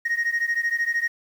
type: beating tone pair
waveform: sine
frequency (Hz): 1864.7 / 1877.7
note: A#6 / A#6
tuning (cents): 0 / +12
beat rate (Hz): 13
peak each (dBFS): -22 / -23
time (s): 0.05-1.08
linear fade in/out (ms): 10
effects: tanh soft clip ceiling -18 dBFS + 8-bit